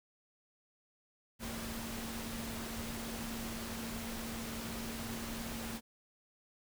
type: tone in noise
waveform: sine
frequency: 228.5 Hz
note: A#3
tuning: 34 cents flat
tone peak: -43 dBFS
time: 1.39-5.81 s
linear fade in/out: 50 ms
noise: pink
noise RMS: -43 dBFS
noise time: 1.39-5.81 s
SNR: -3 dB
effects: none